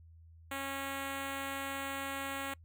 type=tone with notch filter; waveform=5% pulse; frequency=273.9 Hz; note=C#4; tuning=21 cents flat; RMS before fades=-39 dBFS; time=0.51-2.54 s; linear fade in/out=5 ms; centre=5000 Hz; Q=0.99; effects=noise-tail reverb RT60 0.1 s tail -25 dB re dry + added 82 Hz sine -54 dBFS peak until 2.64 s